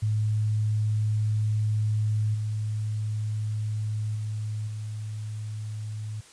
sine tone with level steps, 107.2 Hz, A2, 45 cents flat, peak -22 / -26 / -28 / -31 dBFS, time 0.02-6.21 s, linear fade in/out 10 ms, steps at 2.34 / 4.15 / 4.67 s, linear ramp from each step 10 ms, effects white hiss -52 dBFS RMS until 6.32 s + resampled to 22050 Hz

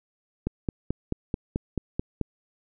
click train, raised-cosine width 3 ms, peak -13 dBFS, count 9, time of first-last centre 0.47-2.213 s, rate 4.59 Hz, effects none

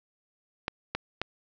clicks, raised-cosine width 0.3 ms, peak -13 dBFS, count 3, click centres 0.681 / 0.95 / 1.216 s, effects resampled to 16000 Hz + 9-bit

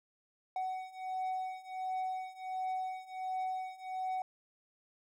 triangle beating tone pair, 748 / 749.4 Hz, F#5 / F#5, +19 / +22 cents, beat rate 1.4 Hz, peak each -38 / -36 dBFS, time 0.56-4.22 s, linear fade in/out 2 ms, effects none

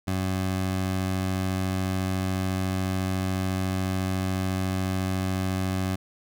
20% pulse tone, 94 Hz, F#2, 28 cents sharp, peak -20 dBFS, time 0.07-5.96 s, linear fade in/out 10 ms, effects none

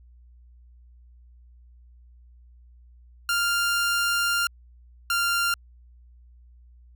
sawtooth tone pair in turn, 1396.9 / 1391.3 Hz, F6 / F6, 0 / -7 cents, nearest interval unison, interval 7 cents, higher first, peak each -18 dBFS, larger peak neither, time 3.29-4.47 / 5.1-5.54 s, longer first, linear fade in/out 2 ms, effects added 60 Hz sine -49 dBFS peak until 6.95 s

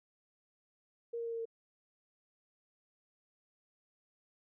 sine tone with pitch steps, 467.9 / 464.9 / 462 / 459.1 / 456.2 Hz, A#4 / A#4 / A#4 / A#4 / A#4, +6 / -5 / -16 / -26 / -37 cents, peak -36 dBFS, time 1.13-1.455 s, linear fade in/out 10 ms, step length 65 ms, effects none

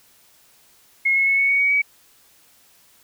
sine tone with pitch steps, 2163 / 2181 / 2198 / 2216 / 2234 / 2252 / 2271 Hz, C#7 / C#7 / C#7 / C#7 / C#7 / C#7 / C#7, -43 / -29 / -15 / -1 / +13 / +27 / +41 cents, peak -15 dBFS, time 1.05-1.82 s, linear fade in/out 10 ms, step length 110 ms, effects white hiss -55 dBFS RMS until 3.03 s

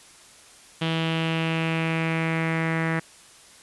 sawtooth tone with low-pass filter sweep, 162.8 Hz, E3, 21 cents flat, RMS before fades -25 dBFS, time 0.81-3 s, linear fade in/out 10 ms, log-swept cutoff 3200 to 1900 Hz, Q 4.1, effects white hiss -50 dBFS RMS until 3.62 s + resampled to 24000 Hz

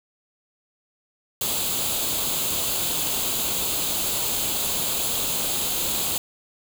white noise with comb filter, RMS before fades -25 dBFS, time 1.41-6.18 s, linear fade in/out 2 ms, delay 0.27 ms, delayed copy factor +0.65, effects none

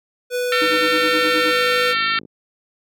square tone, 493.9 Hz, B4, in tune, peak -20 dBFS, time 0.3-1.95 s, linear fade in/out 50 ms
harmonic tone, 452.1 Hz, A4, 47 cents sharp, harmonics 3 / 4 / 5 / 6 / 7 / 8 / 9 / 10, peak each -21 / -23 / -25 / -27 / -28 / -29 / -30 / -31 dBFS, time 0.52-2.19 s, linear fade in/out 2 ms
triangle tone with tremolo, 311.1 Hz, D#4, in tune, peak -18 dBFS, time 0.61-1.54 s, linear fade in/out 10 ms, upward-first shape sine, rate 9.5 Hz, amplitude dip 95%
click train, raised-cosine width 3 ms, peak -24 dBFS, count 87, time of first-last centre 0.62-2.252 s, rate 52.7 Hz
effects high-pass 200 Hz 12 dB/octave

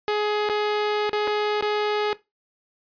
sawtooth tone with dropouts, 419.7 Hz, G#4, 18 cents sharp, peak -17 dBFS, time 0.08-2.13 s, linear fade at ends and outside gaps 0 ms, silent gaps 0.489-0.497 / 1.094-1.131 / 1.273-1.277 / 1.609-1.625 s, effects noise-tail reverb RT60 0.2 s tail -17 dB re dry + resampled to 11025 Hz

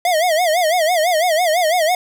square tone with vibrato, 671 Hz, E5, 31 cents sharp, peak -14 dBFS, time 0.05-1.95 s, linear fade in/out 2 ms, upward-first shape sine, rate 6 Hz, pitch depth 160 cents each way, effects none

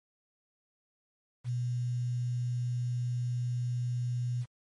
sine tone with quantisation, 122.5 Hz, B2, 14 cents flat, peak -29 dBFS, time 1.44-4.46 s, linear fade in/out 50 ms, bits 9, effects MP3 48 kbps

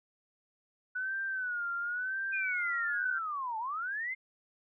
sine tone with vibrato, 1480 Hz, F#6, in tune, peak -32 dBFS, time 0.95-3.19 s, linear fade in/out 10 ms, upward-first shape sine, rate 0.96 Hz, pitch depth 110 cents each way
sine linear two-way sweep, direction down then up, 2483 to 857 to 2124 Hz, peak -33 dBFS, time 2.32-4.15 s, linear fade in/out 20 ms, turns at 3.58 s
effects none

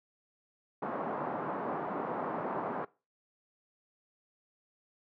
white band-pass noise, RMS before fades -36 dBFS, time 0.82-2.85 s, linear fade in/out 5 ms, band 160 to 1100 Hz, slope 24 dB/octave, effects noise-tail reverb RT60 0.3 s tail -21 dB re dry

